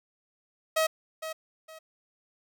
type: tone with echo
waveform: sawtooth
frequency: 637 Hz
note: D#5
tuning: 41 cents sharp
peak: -19 dBFS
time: 0.76-0.87 s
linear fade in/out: 10 ms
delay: 460 ms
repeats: 2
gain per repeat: -11 dB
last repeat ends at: 1.79 s
effects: none